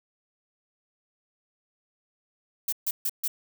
violet noise bursts, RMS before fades -27 dBFS, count 4, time 2.68-3.28 s, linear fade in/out 5 ms, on 45 ms, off 140 ms, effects none

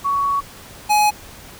sine / square tone pair in turn, 1120 / 840.4 Hz, C#6 / G#5, +18 / +20 cents, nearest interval perfect fourth, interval 498 cents, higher first, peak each -16 / -13 dBFS, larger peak second, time 0.04-0.41 / 0.89-1.11 s, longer first, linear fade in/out 20 ms, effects pink hiss -40 dBFS RMS until 1.59 s

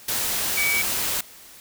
sine tone in noise, 2276 Hz, C#7, 45 cents sharp, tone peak -21 dBFS, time 0.57-0.82 s, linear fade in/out 5 ms, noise white, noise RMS -25 dBFS, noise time 0.08-1.21 s, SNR +1 dB, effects white hiss -46 dBFS RMS until 1.6 s

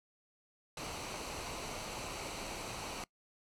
pink noise with comb filter, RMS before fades -42 dBFS, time 0.77-3.04 s, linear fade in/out 2 ms, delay 0.58 ms, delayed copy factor -0.5, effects noise-tail reverb RT60 0.1 s tail -23 dB re dry + low-pass 9000 Hz 12 dB/octave

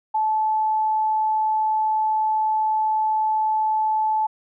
sine tone, 868 Hz, A5, 24 cents flat, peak -18 dBFS, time 0.14-4.27 s, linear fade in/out 10 ms, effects none

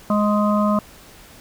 harmonic tone, 208.5 Hz, G#3, 7 cents sharp, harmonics 1 / 3 / 5 / 6, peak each -17 / -22 / -24 / -25 dBFS, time 0.1-0.79 s, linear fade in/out 2 ms, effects pink hiss -45 dBFS RMS until 1.4 s

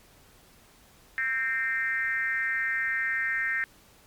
sine tone with frequency modulation, 1834 Hz, A#6, 29 cents flat, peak -25 dBFS, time 1.18-3.64 s, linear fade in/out 0 ms, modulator 252 Hz, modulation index 1.1, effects pink hiss -57 dBFS RMS until 4.06 s + MP3 96 kbps

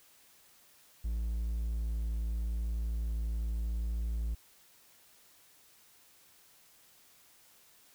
triangle tone, 56.2 Hz, A1, 37 cents sharp, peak -29 dBFS, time 1.04-4.35 s, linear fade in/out 10 ms, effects white hiss -62 dBFS RMS until 7.94 s

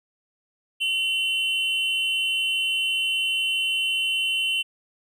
triangle tone pair together, 2743 / 3046 Hz, F7 / F#7, -32 / +50 cents, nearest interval major second, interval 182 cents, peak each -23 dBFS, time 0.8-4.63 s, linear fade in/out 20 ms, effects none

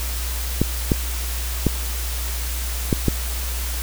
clicks, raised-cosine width 3 ms, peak -3 dBFS, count 5, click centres 0.616 / 0.918 / 1.667 / 2.928 / 3.083 s, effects added 60 Hz sine -24 dBFS peak until 3.82 s + white hiss -30 dBFS RMS until 3.82 s

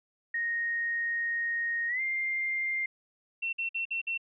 sine tone with pitch glide, 1864 to 2104 Hz, A#6 to C7, -1 to +9 cents, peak -28 dBFS, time 0.34-2.86 s, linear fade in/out 5 ms, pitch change +210 cents, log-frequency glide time 1.88-2.01 s
sine tone bursts, 2708 Hz, E7, 46 cents sharp, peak -29 dBFS, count 5, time 3.42-4.178 s, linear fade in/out 10 ms, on 110 ms, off 52 ms
effects none

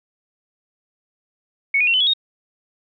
sine tone with pitch steps, 2217 / 2460 / 2729 / 3029 / 3360 / 3729 Hz, C#7 / D#7 / F7 / F#7 / G#7 / A#7, 0 / -20 / -41 / +40 / +19 / 0 cents, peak -14 dBFS, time 1.74-2.136 s, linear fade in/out 5 ms, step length 66 ms, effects none

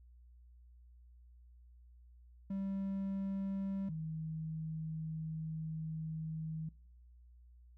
triangle / sine tone pair in turn, 194.7 / 158.89 Hz, G3 / D#3, -12 / +37 cents, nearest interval major third, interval 351 cents, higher first, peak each -34 / -38 dBFS, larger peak first, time 2.5-3.89 / 3.89-6.69 s, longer second, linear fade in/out 5 ms, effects noise-tail reverb RT60 0.7 s tail -23 dB re dry + added 60 Hz sine -57 dBFS peak until 7.77 s

